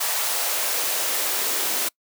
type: noise with high-pass filter sweep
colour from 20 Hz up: white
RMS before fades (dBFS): -24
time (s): 0-1.89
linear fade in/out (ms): 10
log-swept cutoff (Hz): 710 to 320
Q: 1.5
effects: noise-tail reverb RT60 0.1 s tail -26 dB re dry